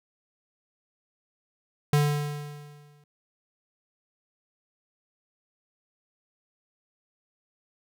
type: tone with exponential decay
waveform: square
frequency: 146.83 Hz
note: D3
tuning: in tune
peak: -18 dBFS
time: 1.93-3.04 s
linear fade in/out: 2 ms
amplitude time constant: 240 ms
effects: none